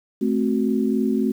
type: chord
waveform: sine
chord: F# diminished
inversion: first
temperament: equal with one note detuned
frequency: 218.1 / 261.6 / 370 Hz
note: A3 / C4 / F#4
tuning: -15 / 0 / 0 cents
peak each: -21 / -22 / -25 dBFS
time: 0.21-1.32 s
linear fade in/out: 10 ms
effects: 8-bit